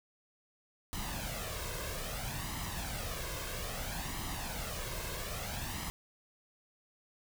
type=noise with flanger; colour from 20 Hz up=pink; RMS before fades=-39 dBFS; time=0.93-5.9 s; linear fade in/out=0 ms; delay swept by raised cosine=0.99 to 1.91 ms; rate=0.61 Hz; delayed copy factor=+0.6; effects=none